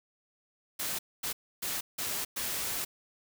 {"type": "noise bursts at uneven times", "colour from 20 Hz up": "white", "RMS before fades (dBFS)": -34, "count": 5, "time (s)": [[0.79, 0.99], [1.23, 1.33], [1.62, 1.81], [1.98, 2.25], [2.36, 2.85]], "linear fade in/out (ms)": 10, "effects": []}